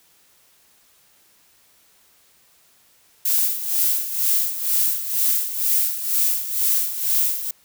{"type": "noise with tremolo", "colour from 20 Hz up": "violet", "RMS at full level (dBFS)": -18, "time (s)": [3.25, 7.51], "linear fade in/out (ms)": 5, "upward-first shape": "sine", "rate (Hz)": 2.1, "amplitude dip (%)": 70, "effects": ["white hiss -57 dBFS RMS until 7.64 s"]}